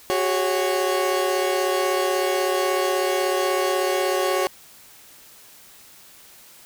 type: chord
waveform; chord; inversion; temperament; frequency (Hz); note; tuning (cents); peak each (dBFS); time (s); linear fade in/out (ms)
30% pulse; F# suspended second; none; equal with one note detuned; 370 / 406.3 / 554.4; F#4 / G#4 / C#5; 0 / -38 / 0; -21 / -24 / -21; 0.1-4.47; 0
effects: white hiss -48 dBFS RMS until 6.65 s